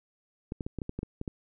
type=clicks; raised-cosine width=3 ms; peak=-21 dBFS; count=10; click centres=0.521 / 0.608 / 0.665 / 0.787 / 0.818 / 0.894 / 0.99 / 1.031 / 1.214 / 1.278 s; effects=none